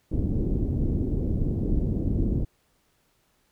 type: low-pass noise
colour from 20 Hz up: pink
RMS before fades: -25 dBFS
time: 0.11-2.45 s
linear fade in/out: 10 ms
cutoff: 360 Hz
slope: 24 dB/octave
effects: pink hiss -68 dBFS RMS until 3.51 s